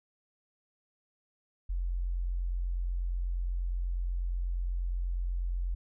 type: tone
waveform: sine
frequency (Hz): 44.16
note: F1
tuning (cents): +20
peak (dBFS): -29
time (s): 1.69-5.75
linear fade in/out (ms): 10
effects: none